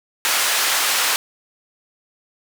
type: band-pass noise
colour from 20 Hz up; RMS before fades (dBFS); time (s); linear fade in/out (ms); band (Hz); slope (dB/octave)
pink; -19; 0.25-1.16; 0; 1100 to 15000; 12
effects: none